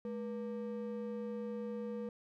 triangle ring-modulated tone, 347.5 Hz, F4, 9 cents flat, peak -33 dBFS, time 0.05-2.09 s, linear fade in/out 2 ms, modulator 135 Hz, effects none

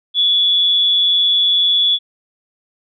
sine tone with amplitude modulation, 3418 Hz, G#7, 49 cents sharp, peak -9 dBFS, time 0.14-1.99 s, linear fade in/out 50 ms, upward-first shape sine, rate 182 Hz, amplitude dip 40%, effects none

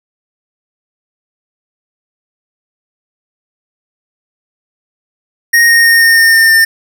square tone with pitch steps, 1864.7 / 1854 / 1843.3 / 1832.7 / 1822.1 / 1811.6 / 1801.2 Hz, A#6 / A#6 / A#6 / A#6 / A#6 / A#6 / A6, 0 / -10 / -20 / -30 / -40 / -50 / +40 cents, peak -5 dBFS, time 5.53-6.65 s, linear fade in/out 10 ms, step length 160 ms, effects none

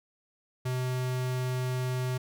square tone, 127.3 Hz, C3, 47 cents flat, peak -29 dBFS, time 0.65-2.18 s, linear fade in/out 10 ms, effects none

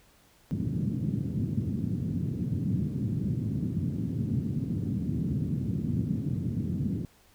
pink band-pass noise, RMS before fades -30 dBFS, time 0.51-7.05 s, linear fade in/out 0 ms, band 100 to 250 Hz, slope 24 dB/octave, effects pink hiss -61 dBFS RMS until 7.34 s

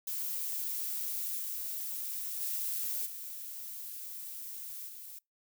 violet noise with level steps, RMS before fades -36 / -38 / -35 / -43 / -47 dBFS, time 0.07-5.19 s, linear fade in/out 5 ms, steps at 1.38 / 2.4 / 3.05 / 4.87 s, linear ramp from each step 20 ms, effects noise-tail reverb RT60 0.2 s tail -26 dB re dry

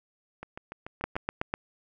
two click trains, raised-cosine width 0.5 ms, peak -24 / -13 dBFS, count 6 / 5, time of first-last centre 0.43-1.156 / 1.04-1.539 s, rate 6.89 / 8.01 Hz, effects none

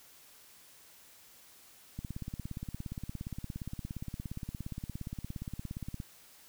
click train, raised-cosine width 5 ms, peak -26 dBFS, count 70, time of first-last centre 1.99-6.002 s, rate 17.2 Hz, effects white hiss -58 dBFS RMS until 6.48 s

